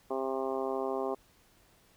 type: harmonic tone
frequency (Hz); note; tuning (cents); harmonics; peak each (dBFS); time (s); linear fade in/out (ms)
133; C3; +29; 2 / 3 / 4 / 5 / 6 / 7 / 8 / 9; -40 / -34 / -38 / -38 / -40 / -46 / -41 / -49; 0.1-1.15; 10
effects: pink hiss -64 dBFS RMS until 1.96 s